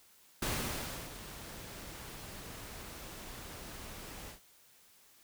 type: noise with ADSR envelope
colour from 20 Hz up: pink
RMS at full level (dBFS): -34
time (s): 0.42-4.4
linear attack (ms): 4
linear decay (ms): 670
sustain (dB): -13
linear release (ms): 110
effects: white hiss -63 dBFS RMS until 5.23 s